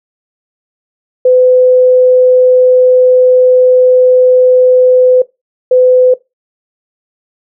sine tone pair in turn, 506 / 506 Hz, B4 / B4, +42 / +42 cents, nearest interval unison, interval 0 cents, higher neither, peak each -3 dBFS, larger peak neither, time 1.25-5.22 / 5.71-6.14 s, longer first, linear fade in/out 5 ms, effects noise-tail reverb RT60 0.2 s tail -19 dB re dry

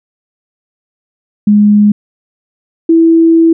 sine tone pair in turn, 207.7 / 329.1 Hz, G#3 / E4, 0 / -3 cents, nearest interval minor sixth, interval 797 cents, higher second, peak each -3 dBFS, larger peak neither, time 1.47-1.92 / 2.89-3.53 s, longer second, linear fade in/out 5 ms, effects none

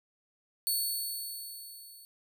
5% pulse tone with level ramp, 4435 Hz, C#8, in tune, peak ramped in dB -20 to -44 dBFS, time 0.67-2.05 s, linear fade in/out 0 ms, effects none

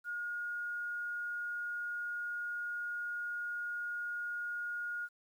sine tone with quantisation, 1432 Hz, F6, 43 cents sharp, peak -36 dBFS, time 0.04-5.09 s, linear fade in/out 50 ms, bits 11, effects none

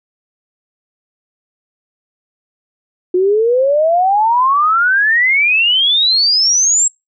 sine exponential sweep, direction up, 355.7 to 7680 Hz, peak -9 dBFS, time 3.14-6.88 s, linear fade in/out 5 ms, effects noise-tail reverb RT60 0.2 s tail -26 dB re dry

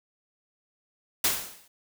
white noise with exponential decay, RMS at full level -21 dBFS, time 1.24-1.68 s, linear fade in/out 5 ms, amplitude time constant 95 ms, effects none

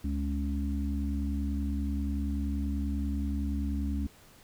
harmonic tone, 70.4 Hz, C#2, 27 cents sharp, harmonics 1 / 3 / 4, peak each -30 / -35 / -36 dBFS, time 0.04-4.07 s, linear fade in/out 5 ms, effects pink hiss -57 dBFS RMS until 4.43 s

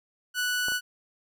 sawtooth tone, 1480 Hz, F#6, in tune, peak -22 dBFS, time 0.34-0.81 s, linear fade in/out 50 ms
clicks, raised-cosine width 1 ms, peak -23 / -29 dBFS, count 2, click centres 0.684 / 0.72 s
effects none

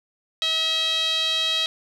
sawtooth tone with band-pass filter, 643 Hz, E5, 43 cents flat, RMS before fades -23 dBFS, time 0.42-1.66 s, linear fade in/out 0 ms, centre 3600 Hz, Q 9.1, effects none

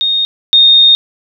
sine tone pair in turn, 3700 / 3686 Hz, A#7 / A#7, -14 / -20 cents, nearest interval unison, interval 6 cents, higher first, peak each -10 / -3 dBFS, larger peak second, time 0.01-0.25 / 0.53-0.95 s, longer second, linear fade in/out 0 ms, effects none

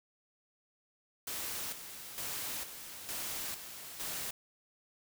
white noise with tremolo, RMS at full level -39 dBFS, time 1.27-4.31 s, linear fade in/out 5 ms, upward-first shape square, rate 1.1 Hz, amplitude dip 60%, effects none

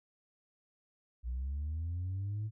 sine linear sweep, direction up, 57.9 to 110 Hz, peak -32 dBFS, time 1.23-2.51 s, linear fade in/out 50 ms, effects tanh soft clip ceiling -32 dBFS

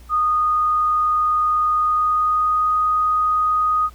sine tone with pitch glide, 1234 to 1244.7 Hz, D#6 to D#6, -15 to 0 cents, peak -15 dBFS, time 0.09-3.9 s, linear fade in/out 50 ms, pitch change +15 cents, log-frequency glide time 1.72-2.75 s, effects added 60 Hz sine -40 dBFS peak until 3.94 s + pink hiss -51 dBFS RMS until 3.94 s

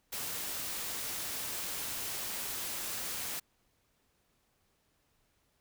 white noise, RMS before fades -38 dBFS, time 0.12-3.4 s, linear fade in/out 10 ms, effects pink hiss -74 dBFS RMS until 5.6 s

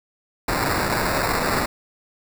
violet noise with sample-and-hold, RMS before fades -22 dBFS, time 0.48-1.66 s, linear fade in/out 5 ms, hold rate 3150 Hz, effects none

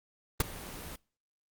pink noise with ADSR envelope, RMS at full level -22 dBFS, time 0.4-0.96 s, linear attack 4 ms, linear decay 18 ms, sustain -21 dB, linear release 5 ms, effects noise-tail reverb RT60 0.4 s tail -25 dB re dry + Opus 24 kbps

